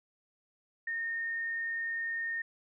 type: tone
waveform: sine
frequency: 1835 Hz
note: A#6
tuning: 28 cents flat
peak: -32 dBFS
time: 0.87-2.42 s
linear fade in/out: 5 ms
effects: none